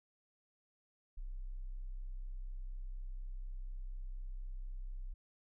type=tone; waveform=sine; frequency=32.07 Hz; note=C1; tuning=34 cents flat; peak=-40 dBFS; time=1.17-5.14 s; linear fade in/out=10 ms; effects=none